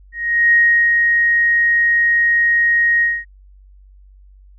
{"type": "tone with ADSR envelope", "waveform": "sine", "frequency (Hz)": 1875, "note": "A#6", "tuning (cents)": 10, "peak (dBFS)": -8, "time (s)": [0.12, 3.25], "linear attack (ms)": 400, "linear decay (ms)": 390, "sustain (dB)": -3, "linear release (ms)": 230, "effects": ["added 48 Hz sine -42 dBFS peak until 4.58 s"]}